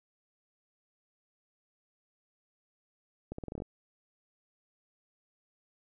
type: accelerating click train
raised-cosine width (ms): 2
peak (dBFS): -25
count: 9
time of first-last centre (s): 3.32-3.621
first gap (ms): 64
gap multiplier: 0.84
effects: none